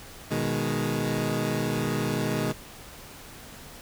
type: chord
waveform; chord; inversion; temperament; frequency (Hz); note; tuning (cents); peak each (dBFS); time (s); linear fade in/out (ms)
20% pulse; G# minor; first; equal; 123.47 / 155.56 / 207.7; B2 / D#3 / G#3; 0 / 0 / 0; -25; 0.3-2.53; 20
effects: pink hiss -45 dBFS RMS until 3.81 s